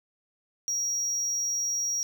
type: tone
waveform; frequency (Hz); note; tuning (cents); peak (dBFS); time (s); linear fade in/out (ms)
triangle; 5680; F8; +28; -25; 0.68-2.03; 0
effects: none